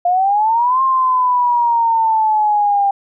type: exponential two-way sweep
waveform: sine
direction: up then down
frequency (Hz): 698 to 1065 to 793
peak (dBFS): -11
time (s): 0.05-2.91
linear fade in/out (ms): 5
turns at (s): 0.82
effects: none